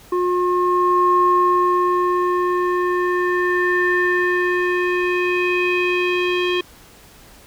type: tone with low-pass filter sweep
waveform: square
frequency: 358.3 Hz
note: F4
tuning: 44 cents sharp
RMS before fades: -18 dBFS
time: 0.12-6.61 s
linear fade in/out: 5 ms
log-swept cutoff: 880 to 3000 Hz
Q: 5.7
effects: pink hiss -46 dBFS RMS until 7.46 s